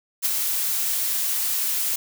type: noise with ADSR envelope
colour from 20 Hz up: blue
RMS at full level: -20 dBFS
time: 0.22-1.96 s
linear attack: 36 ms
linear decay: 13 ms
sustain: -4 dB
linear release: 5 ms
effects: none